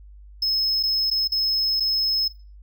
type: tone with dropouts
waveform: triangle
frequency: 5180 Hz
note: E8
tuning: 31 cents flat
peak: -18 dBFS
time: 0.42-2.28 s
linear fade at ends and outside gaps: 5 ms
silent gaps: 0.829-0.834 / 1.102-1.112 / 1.276-1.319 / 1.799-1.804 s
effects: noise-tail reverb RT60 0.3 s tail -17 dB re dry + added 50 Hz sine -42 dBFS peak until 2.62 s